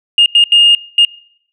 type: tone bursts at uneven times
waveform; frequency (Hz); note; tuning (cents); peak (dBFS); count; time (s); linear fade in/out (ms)
sine; 2836; F7; +26; -3; 4; 0.18-0.26 / 0.35-0.44 / 0.52-0.75 / 0.98-1.05; 2
effects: noise-tail reverb RT60 0.7 s tail -24 dB re dry + tanh soft clip ceiling 0 dBFS